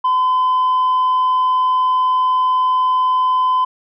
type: tone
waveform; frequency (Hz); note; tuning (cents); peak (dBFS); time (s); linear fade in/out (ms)
sine; 1018; C6; -48; -10; 0.04-3.65; 10
effects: tanh soft clip ceiling -11 dBFS